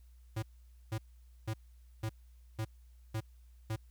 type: tone bursts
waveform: square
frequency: 110 Hz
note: A2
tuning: in tune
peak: -34 dBFS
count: 7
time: 0.36-3.762 s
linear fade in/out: 10 ms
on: 66 ms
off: 490 ms
effects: added 60 Hz sine -55 dBFS peak until 3.9 s + white hiss -75 dBFS RMS until 3.9 s